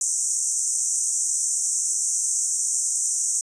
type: band-pass noise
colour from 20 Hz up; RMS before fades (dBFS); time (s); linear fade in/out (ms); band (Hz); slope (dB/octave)
white; -24; 0.01-3.41; 2; 5900 to 9000; 96
effects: resampled to 22050 Hz